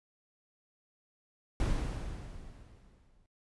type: noise with exponential decay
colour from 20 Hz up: brown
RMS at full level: -28 dBFS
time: 1.6-3.26 s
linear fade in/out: 1 ms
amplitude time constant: 360 ms
effects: noise-tail reverb RT60 0.1 s tail -23 dB re dry + resampled to 24000 Hz